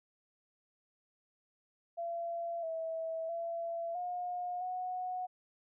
sine tone with pitch steps, 680 / 651 / 674 / 716 / 733 Hz, F5 / E5 / E5 / F5 / F#5, -46 / -22 / +38 / +43 / -16 cents, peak -35 dBFS, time 1.97-5.27 s, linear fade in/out 20 ms, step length 660 ms, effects none

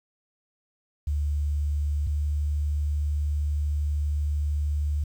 sine tone pair in turn, 73.42 / 73.93 Hz, D2 / D2, 0 / +12 cents, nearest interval unison, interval 12 cents, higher second, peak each -23 dBFS, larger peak neither, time 1.07-2.07 / 2.07-5.04 s, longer second, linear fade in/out 5 ms, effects 9-bit

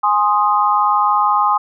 sine chord, Ab major, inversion none, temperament equal with one note detuned, 830.6 / 1050.7 / 1244.5 Hz, Ab5 / C6 / Eb6, 0 / +7 / 0 cents, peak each -16 dBFS, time 0.03-1.58 s, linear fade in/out 10 ms, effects none

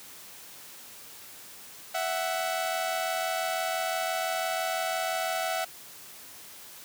sawtooth tone pair together, 659.3 / 745.2 Hz, E5 / F#5, 0 / +12 cents, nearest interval major second, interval 212 cents, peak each -27 dBFS, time 1.94-5.65 s, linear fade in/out 10 ms, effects white hiss -47 dBFS RMS until 6.84 s + high-pass 80 Hz 12 dB/octave

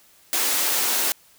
white high-pass noise, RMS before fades -22 dBFS, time 0.33-1.12 s, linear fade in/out 0 ms, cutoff 250 Hz, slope 24 dB/octave, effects white hiss -55 dBFS RMS until 1.38 s

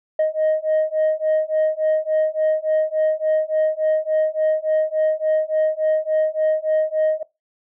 sine beating tone pair, 622.3 / 625.8 Hz, D#5 / D#5, 0 / +10 cents, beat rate 3.5 Hz, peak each -18 dBFS, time 0.19-7.23 s, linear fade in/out 5 ms, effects noise-tail reverb RT60 0.2 s tail -19 dB re dry + tanh soft clip ceiling -13 dBFS

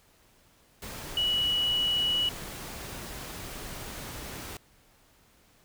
sine tone in noise, 2934 Hz, F#7, 15 cents flat, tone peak -24 dBFS, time 1.17-2.29 s, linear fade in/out 2 ms, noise pink, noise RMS -40 dBFS, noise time 0.82-4.57 s, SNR +13 dB, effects pink hiss -62 dBFS RMS until 5.64 s

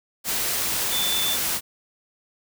sine tone in noise, 3520 Hz, A7, in tune, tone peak -24 dBFS, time 0.9-1.38 s, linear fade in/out 50 ms, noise white, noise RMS -25 dBFS, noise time 0.24-1.61 s, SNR -2 dB, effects none

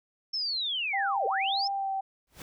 sine linear two-way sweep, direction down then up, 5400 to 415.3 to 5400 Hz, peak -28 dBFS, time 0.33-1.68 s, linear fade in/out 10 ms, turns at 1.26 s
sine tone with vibrato, 784 Hz, G5, in tune, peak -28 dBFS, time 0.93-2.01 s, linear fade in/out 10 ms, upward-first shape sine, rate 1.7 Hz, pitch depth 21 cents each way
pink noise with exponential growth, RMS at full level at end -39 dBFS, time 2.27-2.42 s, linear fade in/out 2 ms, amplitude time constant 31 ms
effects none

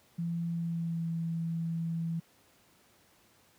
sine tone with pitch glide, 169 to 165.62 Hz, E3 to E3, +43 to +8 cents, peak -30 dBFS, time 0.18-2.2 s, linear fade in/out 10 ms, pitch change -35 cents, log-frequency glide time 0.47-1.1 s, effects pink hiss -64 dBFS RMS until 3.58 s + high-pass 100 Hz 12 dB/octave

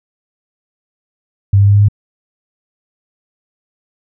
sine tone with pitch steps, 99.2 / 100.18 / 101.17 / 102.17 / 103.17 Hz, G2 / G2 / G#2 / G#2 / G#2, +21 / +38 / -45 / -28 / -11 cents, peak -5 dBFS, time 1.53-1.885 s, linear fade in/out 5 ms, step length 71 ms, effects none

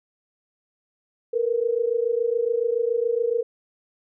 sine tone pair together, 455.9 / 483 Hz, A#4 / B4, -39 / -39 cents, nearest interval minor second, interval 100 cents, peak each -23 dBFS, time 1.33-3.43 s, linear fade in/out 10 ms, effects none

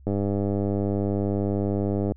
click train, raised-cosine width 2 ms, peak -13 dBFS, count 206, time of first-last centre 0.07-2.12 s, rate 100 Hz, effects added 67 Hz sine -46 dBFS peak until 2.16 s

